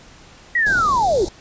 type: linear sweep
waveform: sine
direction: down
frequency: 1956 to 330.8 Hz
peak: -14 dBFS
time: 0.55-1.25 s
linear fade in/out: 5 ms
type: band-stop noise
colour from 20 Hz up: pink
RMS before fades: -29 dBFS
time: 0.66-1.29 s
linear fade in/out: 5 ms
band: 900 to 3600 Hz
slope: 96 dB/octave
effects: pink hiss -45 dBFS RMS until 1.4 s + resampled to 16000 Hz